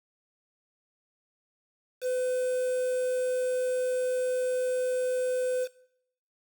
triangle tone with quantisation, 506 Hz, B4, 42 cents sharp, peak -24 dBFS, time 2.01-5.68 s, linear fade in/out 50 ms, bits 7, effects noise-tail reverb RT60 0.7 s tail -20 dB re dry

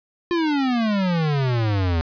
square exponential sweep, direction down, 353.8 to 80.3 Hz, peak -19 dBFS, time 0.31-2.01 s, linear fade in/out 0 ms, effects resampled to 11025 Hz + 9-bit

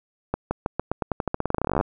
accelerating click train, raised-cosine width 1 ms, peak -9 dBFS, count 27, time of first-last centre 0.34-1.811 s, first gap 170 ms, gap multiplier 0.89, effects none

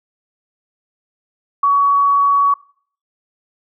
sine tone, 1127 Hz, C#6, 28 cents sharp, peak -10 dBFS, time 1.63-2.54 s, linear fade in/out 5 ms, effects noise-tail reverb RT60 0.5 s tail -20 dB re dry

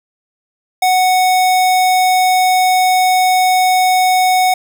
square tone, 740 Hz, F#5, in tune, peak -10 dBFS, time 0.82-4.54 s, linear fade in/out 5 ms, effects none

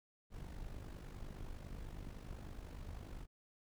brown noise with amplitude modulation, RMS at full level -45 dBFS, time 0.3-3.27 s, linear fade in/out 50 ms, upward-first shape sine, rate 49.9 Hz, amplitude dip 65%, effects none

